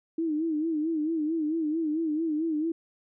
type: tone with vibrato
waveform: sine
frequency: 315.3 Hz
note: D#4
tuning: 23 cents sharp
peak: -25 dBFS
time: 0.18-2.72 s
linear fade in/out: 5 ms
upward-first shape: sine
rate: 4.5 Hz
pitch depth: 94 cents each way
effects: none